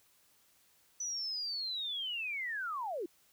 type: linear sweep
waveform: sine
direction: down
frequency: 5990 to 311.1 Hz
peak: -35 dBFS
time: 1-3.06 s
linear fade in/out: 5 ms
effects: white hiss -68 dBFS RMS until 3.32 s